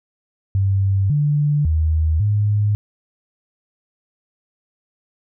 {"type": "tone with pitch steps", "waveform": "sine", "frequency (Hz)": [97.5, 147, 78.9, 104.1], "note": ["G2", "D3", "D#2", "G#2"], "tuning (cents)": [-9, 2, 25, 5], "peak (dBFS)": -14, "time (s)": [0.55, 2.75], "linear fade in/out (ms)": 0, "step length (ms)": 550, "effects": []}